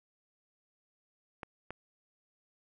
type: clicks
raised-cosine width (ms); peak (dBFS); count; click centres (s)
0.5; -25; 2; 1.432 / 1.706
effects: none